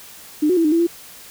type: tone with pitch steps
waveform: sine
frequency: 301.8 / 364.3 / 331.4 / 303.9 / 333.5 / 341 Hz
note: D4 / F#4 / E4 / D#4 / E4 / F4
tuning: +47 / -27 / +9 / -41 / +20 / -41 cents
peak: -13 dBFS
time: 0.42-0.87 s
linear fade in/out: 10 ms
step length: 75 ms
effects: white hiss -41 dBFS RMS until 1.3 s